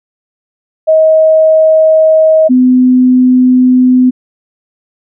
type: tone pair in turn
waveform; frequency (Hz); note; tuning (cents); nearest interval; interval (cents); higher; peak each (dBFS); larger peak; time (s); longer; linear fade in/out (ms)
sine; 633 / 253.2; D#5 / B3; +30 / +43; octave + major third; 1587; first; -3; neither; 0.87-2.49 / 2.49-4.11; neither; 20
effects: none